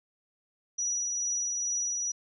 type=tone with tremolo; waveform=sine; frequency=5840 Hz; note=F#8; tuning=24 cents flat; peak=-27 dBFS; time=0.78-2.12 s; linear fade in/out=10 ms; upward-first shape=triangle; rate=2.3 Hz; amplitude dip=25%; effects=none